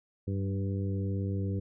harmonic tone with a mistuned harmonic, 98 Hz, G2, in tune, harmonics 1 / 2 / 3 / 4 / 5, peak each -30 / -36 / -40 / -42 / -44 dBFS, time 0.27-1.6 s, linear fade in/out 10 ms, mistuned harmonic 2, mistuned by -18 cents, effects none

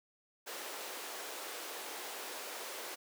pink high-pass noise, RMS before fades -44 dBFS, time 0.46-2.96 s, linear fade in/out 20 ms, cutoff 380 Hz, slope 24 dB/octave, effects none

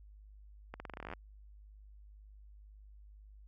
accelerating click train, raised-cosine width 0.5 ms, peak -28 dBFS, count 15, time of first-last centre 0.74-1.136 s, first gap 60 ms, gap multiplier 0.87, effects added 51 Hz sine -53 dBFS peak until 3.47 s

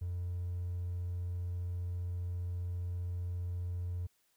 triangle tone with hard clipping, 88.5 Hz, F2, 23 cents sharp, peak -35 dBFS, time 0.01-4.07 s, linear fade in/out 10 ms, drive 4 dB, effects white hiss -74 dBFS RMS until 4.36 s

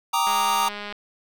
square chord, Eb major seventh, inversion first, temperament equal, 784 / 932.3 / 1174.7 / 1244.5 Hz, G5 / Bb5 / D6 / Eb6, 0 / 0 / 0 / 0 cents, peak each -29 / -23 / -28 / -27 dBFS, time 0.13-0.69 s, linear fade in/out 10 ms
click train, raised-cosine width 0.3 ms, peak -18 dBFS, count 136, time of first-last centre 0.27-0.925 s, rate 206 Hz
effects none

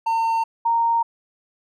triangle / sine tone pair in turn, 908 / 926 Hz, A#5 / A#5, -46 / -12 cents, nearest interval unison, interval 34 cents, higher second, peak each -16 dBFS, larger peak neither, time 0.06-0.44 / 0.65-1.03 s, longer neither, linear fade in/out 10 ms, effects none

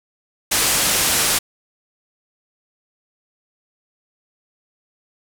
white low-pass noise, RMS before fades -18 dBFS, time 0.51-1.39 s, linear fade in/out 10 ms, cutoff 12000 Hz, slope 24 dB/octave, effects none

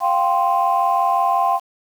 sine chord, F suspended second, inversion none, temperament equal, 698.5 / 784 / 1046.5 Hz, F5 / G5 / C6, 0 / 0 / 0 cents, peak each -19 / -18 / -18 dBFS, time 0-1.6 s, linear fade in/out 50 ms, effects tanh soft clip ceiling -7 dBFS + 7-bit

